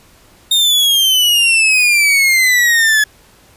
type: exponential sweep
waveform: 40% pulse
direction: down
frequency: 3695 to 1700 Hz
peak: -8 dBFS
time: 0.51-3.04 s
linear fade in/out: 5 ms
effects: pink hiss -47 dBFS RMS until 3.56 s + resampled to 32000 Hz